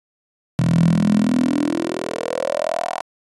10% pulse tone with high-pass filter sweep, 41.42 Hz, E1, 9 cents sharp, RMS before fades -19 dBFS, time 0.59-3.01 s, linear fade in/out 0 ms, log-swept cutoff 140 to 800 Hz, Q 7.2, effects resampled to 24000 Hz

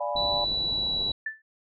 sine chord, D diminished seventh, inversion none, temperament equal, 587.3 / 698.5 / 830.6 / 987.8 Hz, D5 / F5 / Ab5 / Cb6, 0 / 0 / 0 / 0 cents, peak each -30 / -34 / -33 / -33 dBFS, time 0-0.45 s, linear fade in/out 10 ms
pink low-pass noise, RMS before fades -39 dBFS, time 0.15-1.12 s, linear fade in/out 5 ms, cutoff 940 Hz, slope 48 dB/octave
sine tone with pitch glide, 3951 to 3926 Hz, B7 to B7, 0 to -11 cents, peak -25 dBFS, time 0.16-1.12 s, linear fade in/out 5 ms, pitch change -11 cents, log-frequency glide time 0.45-0.92 s
sine tone with exponential decay, 1760 Hz, A6, in tune, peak -25 dBFS, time 1.26-1.42 s, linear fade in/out 5 ms, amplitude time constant 34 ms
effects none

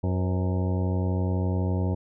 harmonic tone with a mistuned harmonic, 92 Hz, F#2, 9 cents flat, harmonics 1 / 2 / 3 / 4 / 5 / 6 / 7 / 9 / 10, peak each -24 / -30 / -34 / -36 / -38 / -40 / -41 / -43 / -44 dBFS, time 0.03-1.95 s, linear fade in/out 10 ms, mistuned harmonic 5, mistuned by +73 cents, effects none

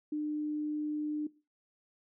sine tone, 300.9 Hz, D4, 42 cents sharp, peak -31 dBFS, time 0.12-1.27 s, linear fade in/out 5 ms, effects noise-tail reverb RT60 0.3 s tail -19 dB re dry

